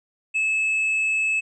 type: tone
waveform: triangle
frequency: 2600 Hz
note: E7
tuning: 24 cents flat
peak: -18 dBFS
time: 0.34-1.41 s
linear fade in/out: 20 ms
effects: resampled to 24000 Hz